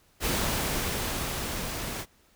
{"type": "noise with level ramp", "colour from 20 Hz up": "pink", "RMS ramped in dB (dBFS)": [-27, -35], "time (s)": [0.2, 2.06], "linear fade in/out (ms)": 50, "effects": ["pink hiss -63 dBFS RMS until 2.35 s"]}